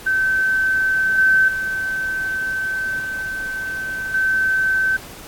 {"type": "tone with level steps", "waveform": "sine", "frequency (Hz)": 1540, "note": "G6", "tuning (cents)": -31, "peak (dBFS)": [-15, -11, -20, -23, -15], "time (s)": [0.06, 4.97], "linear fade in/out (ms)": 10, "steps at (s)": [1.18, 1.48, 2.99, 4.14], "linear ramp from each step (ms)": 5, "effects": ["pink hiss -38 dBFS RMS until 5.27 s", "AAC 64 kbps"]}